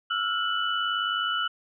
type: tone cluster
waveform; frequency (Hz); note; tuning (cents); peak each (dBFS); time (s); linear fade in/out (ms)
sine; 1329 / 1428 / 2972; E6 / F6 / F#7; +14 / +38 / +7; -29; 0.1-1.48; 10
effects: none